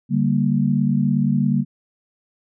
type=chord; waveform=sine; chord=G minor; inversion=second; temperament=equal with one note detuned; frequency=145.06 / 196 / 233.1 Hz; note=D3 / G3 / Bb3; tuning=-21 / 0 / 0 cents; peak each=-20 dBFS; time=0.09-1.65 s; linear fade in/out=50 ms; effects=none